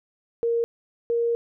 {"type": "tone pair in turn", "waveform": "sine", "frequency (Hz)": [466.1, 468.1], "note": ["A#4", "A#4"], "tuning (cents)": [0, 7], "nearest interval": "unison", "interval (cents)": 7, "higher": "second", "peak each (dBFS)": -20, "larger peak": "neither", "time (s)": [[0.43, 0.64], [1.1, 1.35]], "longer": "second", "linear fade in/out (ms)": 0, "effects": []}